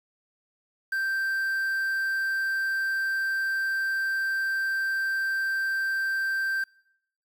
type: tone with quantisation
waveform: triangle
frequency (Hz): 1568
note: G6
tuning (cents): 0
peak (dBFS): -23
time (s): 0.92-6.64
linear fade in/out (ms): 5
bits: 8
effects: noise-tail reverb RT60 0.8 s tail -26 dB re dry